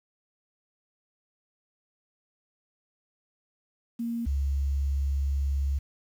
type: tone pair in turn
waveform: sine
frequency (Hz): 233.1 / 69.3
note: A#3 / C#2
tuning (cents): 0 / 0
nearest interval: octave + major sixth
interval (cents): 2100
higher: first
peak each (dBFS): -28 / -24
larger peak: second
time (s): 3.99-4.26 / 4.26-5.79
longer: second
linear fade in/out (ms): 10
effects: 9-bit